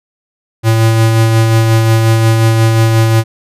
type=tone with tremolo; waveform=square; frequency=112.6 Hz; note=A2; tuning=40 cents sharp; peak=-6 dBFS; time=0.63-3.24 s; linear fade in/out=50 ms; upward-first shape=sine; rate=5.6 Hz; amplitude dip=30%; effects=resampled to 32000 Hz